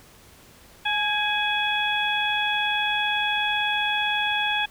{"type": "harmonic tone with a mistuned harmonic", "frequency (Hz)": 842, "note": "G#5", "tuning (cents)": 24, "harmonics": [1, 2, 3, 4], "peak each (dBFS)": [-27, -27, -27, -27], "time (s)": [0.85, 4.66], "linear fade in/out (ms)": 10, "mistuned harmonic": 2, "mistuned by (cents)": -35, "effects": ["pink hiss -51 dBFS RMS until 4.7 s"]}